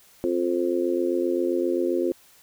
harmonic tone, 87.6 Hz, F2, 6 cents sharp, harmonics 3 / 4 / 5 / 6, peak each -29 / -23 / -31 / -29 dBFS, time 0.24-2.12 s, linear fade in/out 0 ms, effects white hiss -55 dBFS RMS until 2.42 s

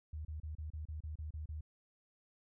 sine tone bursts, 77 Hz, D#2, 17 cents flat, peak -40 dBFS, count 10, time 0.13-1.609 s, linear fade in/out 5 ms, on 120 ms, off 31 ms, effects none

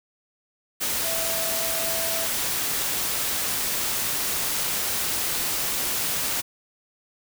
sine tone in noise, 659.3 Hz, E5, in tune, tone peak -32 dBFS, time 1.03-2.27 s, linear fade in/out 20 ms, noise white, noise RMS -26 dBFS, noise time 0.8-6.42 s, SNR -9 dB, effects none

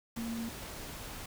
sine tone in noise, 229.6 Hz, A#3, 26 cents flat, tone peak -35 dBFS, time 0.17-0.49 s, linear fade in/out 5 ms, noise pink, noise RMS -44 dBFS, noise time 0.16-1.26 s, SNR +6 dB, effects none

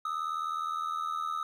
triangle ring-modulated tone, 1264 Hz, D#6, 27 cents sharp, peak -26 dBFS, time 0.05-1.43 s, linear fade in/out 2 ms, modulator 39.8 Hz, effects none

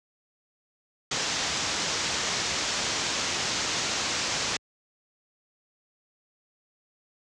white low-pass noise, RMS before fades -29 dBFS, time 1.11-4.57 s, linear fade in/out 5 ms, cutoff 7000 Hz, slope 48 dB/octave, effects high-pass 60 Hz 12 dB/octave

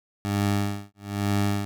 20% pulse tone with tremolo, 101.3 Hz, G#2, 43 cents flat, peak -16 dBFS, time 0.25-1.65 s, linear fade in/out 0 ms, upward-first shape sine, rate 1.1 Hz, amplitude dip 100%, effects none

